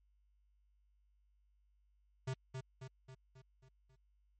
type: tone with echo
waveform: square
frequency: 130.81 Hz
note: C3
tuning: in tune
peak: -37 dBFS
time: 2.27-2.34 s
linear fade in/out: 10 ms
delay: 270 ms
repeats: 6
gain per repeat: -5 dB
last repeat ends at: 3.96 s
effects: added 50 Hz sine -70 dBFS peak until 4.39 s + MP3 32 kbps